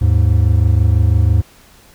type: tone pair together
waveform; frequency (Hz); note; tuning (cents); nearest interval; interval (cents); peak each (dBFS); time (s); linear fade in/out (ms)
triangle; 77.78 / 103.82; D#2 / G#2; 0 / 0; perfect fourth; 500; -10; 0.01-1.42; 10
effects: pink hiss -46 dBFS RMS until 1.94 s